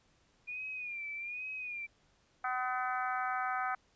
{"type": "tone with vibrato", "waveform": "sine", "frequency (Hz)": 2427, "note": "D#7", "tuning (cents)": -44, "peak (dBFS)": -38, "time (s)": [0.47, 1.87], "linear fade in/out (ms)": 20, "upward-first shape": "sine", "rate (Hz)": 1.2, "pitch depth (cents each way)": 81}
{"type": "harmonic tone", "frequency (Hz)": 252.9, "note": "B3", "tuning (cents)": 41, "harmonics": [3, 4, 5, 6, 7, 8, 9], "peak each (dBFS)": [-36, -46, -36, -39, -48, -48, -49], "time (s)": [2.44, 3.75], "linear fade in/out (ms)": 5}
{"effects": ["pink hiss -70 dBFS RMS until 3.95 s", "resampled to 16000 Hz"]}